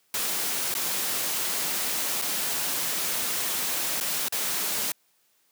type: noise with dropouts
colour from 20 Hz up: white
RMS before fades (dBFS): -28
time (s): 0.14-4.92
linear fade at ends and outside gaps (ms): 2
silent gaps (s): 0.741-0.75 / 2.216-2.22 / 4.002-4.009 / 4.284-4.323
effects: white hiss -67 dBFS RMS until 5.51 s + high-pass 150 Hz 12 dB/octave